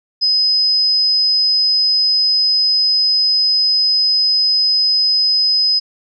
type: tone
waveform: sine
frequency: 5040 Hz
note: D#8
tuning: 21 cents sharp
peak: -11 dBFS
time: 0.21-5.8 s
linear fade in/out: 20 ms
effects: none